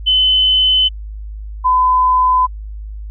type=tone pair in turn; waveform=sine; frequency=3034 / 1012.5 Hz; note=F#7 / B5; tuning=+43 / +43 cents; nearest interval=octave + perfect fifth; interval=1900 cents; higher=first; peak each=-9 dBFS; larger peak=neither; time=0.06-0.89 / 1.64-2.47 s; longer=neither; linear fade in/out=20 ms; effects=added 52 Hz sine -25 dBFS peak until 3.1 s